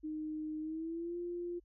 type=tone with pitch glide; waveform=sine; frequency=308.9 to 348.7 Hz; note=D#4 to F4; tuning=-12 to -3 cents; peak=-37 dBFS; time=0.03-1.6 s; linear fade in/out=20 ms; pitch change=+209 cents; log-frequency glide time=0.6-1.17 s; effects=added 50 Hz sine -64 dBFS peak until 1.64 s